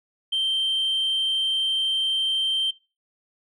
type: tone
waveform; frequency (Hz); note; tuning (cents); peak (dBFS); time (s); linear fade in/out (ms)
sine; 3134; G7; -1; -19; 0.32-2.71; 10
effects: noise-tail reverb RT60 0.3 s tail -22 dB re dry + tanh soft clip ceiling -19 dBFS